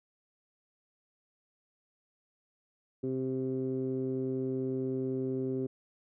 15% pulse tone with low-pass filter, 130.81 Hz, C3, in tune, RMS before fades -33 dBFS, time 3.03-5.67 s, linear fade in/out 10 ms, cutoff 350 Hz, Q 4.3, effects none

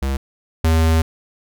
square tone pair in turn, 67.6 / 80.8 Hz, C#2 / E2, -43 / -34 cents, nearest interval minor third, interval 309 cents, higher second, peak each -19 / -13 dBFS, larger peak second, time 0.02-0.17 / 0.64-1.02 s, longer second, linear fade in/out 5 ms, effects none

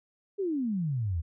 sine exponential sweep, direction down, 415.3 to 76.2 Hz, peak -27 dBFS, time 0.38-1.22 s, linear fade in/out 20 ms, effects none

